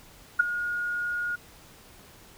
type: tone with ADSR envelope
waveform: sine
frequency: 1435 Hz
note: F6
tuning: 47 cents sharp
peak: -13 dBFS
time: 0.39-1.36 s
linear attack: 11 ms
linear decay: 12 ms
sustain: -14 dB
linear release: 12 ms
effects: pink hiss -52 dBFS RMS until 2.37 s